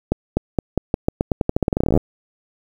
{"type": "accelerating click train", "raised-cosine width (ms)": 2, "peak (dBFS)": -3, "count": 25, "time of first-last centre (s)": [0.12, 1.975], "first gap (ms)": 250, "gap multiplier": 0.87, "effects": ["7-bit"]}